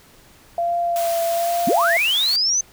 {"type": "tone with vibrato", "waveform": "sine", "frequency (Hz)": 683, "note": "F5", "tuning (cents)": -39, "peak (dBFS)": -18, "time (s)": [0.58, 1.97], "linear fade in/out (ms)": 2, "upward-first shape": "sine", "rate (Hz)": 1.2, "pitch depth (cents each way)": 23}
{"type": "high-pass noise", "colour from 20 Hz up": "white", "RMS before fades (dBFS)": -31, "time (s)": [0.96, 2.36], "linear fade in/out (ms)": 0, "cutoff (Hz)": 710, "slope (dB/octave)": 24}
{"type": "linear sweep", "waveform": "sine", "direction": "up", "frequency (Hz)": [170.3, 6272], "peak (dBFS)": -16, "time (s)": [1.67, 2.61], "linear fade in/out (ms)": 5}
{"effects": ["pink hiss -50 dBFS RMS until 2.72 s"]}